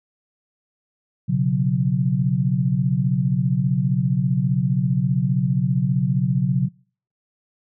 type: chord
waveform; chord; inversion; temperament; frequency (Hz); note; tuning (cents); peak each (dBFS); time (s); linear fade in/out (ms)
sine; B suspended second; none; equal with one note detuned; 123.47 / 138.59 / 182.13; B2 / C#3 / F#3; 0 / 0 / -27; -23 / -20 / -21; 1.28-6.69; 20
effects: noise-tail reverb RT60 0.5 s tail -26 dB re dry